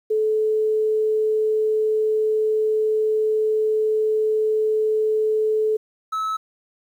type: tone pair in turn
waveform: sine / triangle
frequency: 433 / 1298.3 Hz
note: A4 / E6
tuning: -28 / -27 cents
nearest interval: octave + perfect fifth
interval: 1901 cents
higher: second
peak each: -17 / -20 dBFS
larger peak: first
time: 0.1-5.77 / 6.12-6.37 s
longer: first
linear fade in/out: 10 ms
effects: 9-bit